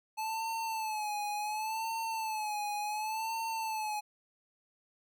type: tone with vibrato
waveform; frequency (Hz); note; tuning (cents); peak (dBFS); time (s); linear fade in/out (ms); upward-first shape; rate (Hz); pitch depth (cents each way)
square; 866; A5; -28; -34; 0.17-4.01; 20; sine; 0.69; 75
effects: none